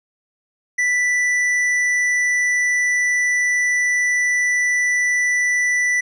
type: tone with hard clipping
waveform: sine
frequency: 1975.5 Hz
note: B6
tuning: in tune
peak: -17 dBFS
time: 0.78-6.01 s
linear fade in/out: 10 ms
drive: 7 dB
effects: none